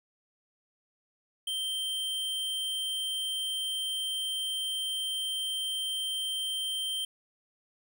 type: tone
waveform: square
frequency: 3136 Hz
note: G7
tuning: in tune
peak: -31 dBFS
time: 1.47-7.05 s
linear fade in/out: 5 ms
effects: none

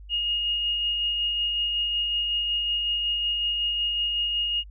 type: tone with tremolo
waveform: sine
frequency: 2858 Hz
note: F7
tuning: 39 cents sharp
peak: -22 dBFS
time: 0.09-4.64 s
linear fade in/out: 50 ms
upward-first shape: sine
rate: 5.4 Hz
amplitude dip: 25%
effects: added 50 Hz sine -41 dBFS peak until 4.7 s

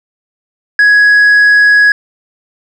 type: tone with tanh clipping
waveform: triangle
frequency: 1670 Hz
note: G#6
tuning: 9 cents sharp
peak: -4 dBFS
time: 0.79-1.92 s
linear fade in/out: 2 ms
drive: 7 dB
effects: none

